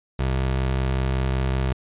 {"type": "tone with vibrato", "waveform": "25% pulse", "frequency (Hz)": 65.41, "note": "C2", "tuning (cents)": 0, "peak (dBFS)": -17, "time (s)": [0.19, 1.73], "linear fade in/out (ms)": 5, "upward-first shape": "triangle", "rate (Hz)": 5.8, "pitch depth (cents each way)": 9, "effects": ["resampled to 8000 Hz"]}